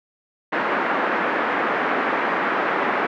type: band-pass noise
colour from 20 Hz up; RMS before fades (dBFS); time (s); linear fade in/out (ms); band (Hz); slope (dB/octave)
white; -22; 0.52-3.07; 10; 220 to 1800; 24
effects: none